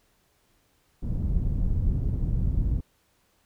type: low-pass noise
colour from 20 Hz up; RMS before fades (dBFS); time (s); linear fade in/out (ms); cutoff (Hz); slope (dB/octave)
pink; -25; 1.02-2.81; 10; 130; 12
effects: pink hiss -67 dBFS RMS until 3.45 s